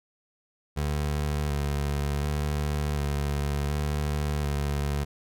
25% pulse tone with vibrato, 72.8 Hz, D2, 15 cents flat, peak -22 dBFS, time 0.76-5.05 s, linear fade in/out 20 ms, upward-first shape square, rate 0.68 Hz, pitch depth 26 cents each way, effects none

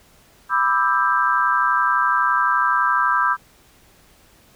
sine chord, E minor seventh, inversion second, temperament just, 988.9 / 1186.7 / 1318.5 / 1582.2 Hz, B5 / D6 / E6 / G6, +2 / +18 / 0 / +16 cents, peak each -21 dBFS, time 0.49-3.37 s, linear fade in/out 50 ms, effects pink hiss -53 dBFS RMS until 4.55 s

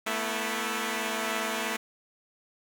5% pulse chord, A suspended second, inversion none, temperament equal with one note detuned, 220 / 243 / 329.6 Hz, A3 / B3 / E4, 0 / -28 / 0 cents, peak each -20 / -23 / -24 dBFS, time 0.06-1.77 s, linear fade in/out 10 ms, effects none

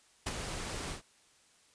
pink noise with ADSR envelope, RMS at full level -33 dBFS, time 0.26-1.02 s, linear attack 9 ms, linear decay 33 ms, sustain -6 dB, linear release 110 ms, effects white hiss -65 dBFS RMS until 1.74 s + resampled to 22050 Hz

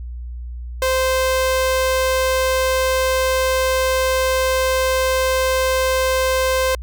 sawtooth tone, 520 Hz, C5, 11 cents flat, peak -12 dBFS, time 0.82-6.75 s, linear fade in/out 2 ms, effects added 60 Hz sine -27 dBFS peak until 6.82 s

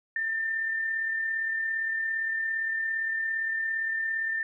sine tone with amplitude modulation, 1795 Hz, A6, 34 cents sharp, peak -25 dBFS, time 0.16-4.43 s, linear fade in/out 2 ms, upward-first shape sine, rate 37.5 Hz, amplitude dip 35%, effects none

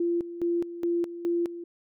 sine tone with tremolo, 343.4 Hz, F4, 29 cents flat, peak -23 dBFS, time 0-1.64 s, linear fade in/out 5 ms, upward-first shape square, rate 2.4 Hz, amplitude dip 75%, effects none

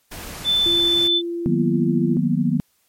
pink noise, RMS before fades -34 dBFS, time 0.11-1.08 s, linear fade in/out 10 ms
sine tone, 3520 Hz, A7, in tune, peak -15 dBFS, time 0.44-1.22 s, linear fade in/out 50 ms
sine tone with pitch glide, 342.8 to 339.6 Hz, F4 to F4, -32 to -48 cents, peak -23 dBFS, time 0.66-2.17 s, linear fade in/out 0 ms, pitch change -16 cents, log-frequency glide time 1.19-1.82 s
sine chord, B major seventh, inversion first, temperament equal with one note detuned, 155.56 / 182.77 / 233.1 / 246.9 Hz, D#3 / F#3 / A#3 / B3, 0 / -21 / 0 / 0 cents, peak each -22 dBFS, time 1.46-2.6 s, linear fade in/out 0 ms
effects white hiss -64 dBFS RMS until 2.88 s + MP3 64 kbps

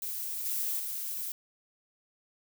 violet noise with level steps, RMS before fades -36 / -32 / -36 dBFS, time 0.02-1.32 s, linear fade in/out 2 ms, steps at 0.45 / 0.79 s, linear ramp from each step 5 ms, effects none

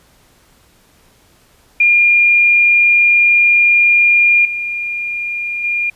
sine tone with level steps, 2411 Hz, D7, 45 cents sharp, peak -7 / -18 / -14 dBFS, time 1.8-5.9 s, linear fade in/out 5 ms, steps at 4.45 / 5.64 s, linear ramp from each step 2 ms, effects pink hiss -51 dBFS RMS until 5.95 s + resampled to 32000 Hz

